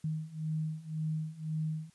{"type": "beating tone pair", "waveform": "sine", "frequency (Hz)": [155.56, 157.46], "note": ["D#3", "D#3"], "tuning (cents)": [0, 21], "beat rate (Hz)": 1.9, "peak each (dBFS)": [-37, -35], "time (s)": [0.04, 1.9], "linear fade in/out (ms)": 5, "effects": ["white hiss -67 dBFS RMS until 1.94 s", "resampled to 24000 Hz"]}